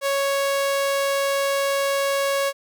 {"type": "tone", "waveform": "sawtooth", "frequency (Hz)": 554.4, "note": "C#5", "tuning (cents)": 0, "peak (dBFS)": -16, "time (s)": [0.01, 2.53], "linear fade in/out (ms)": 50, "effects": []}